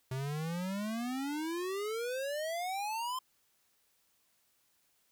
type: exponential sweep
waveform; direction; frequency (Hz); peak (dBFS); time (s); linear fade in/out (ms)
square; up; 128 to 1046.5; -35; 0.11-3.19; 5
effects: white hiss -73 dBFS RMS until 5.11 s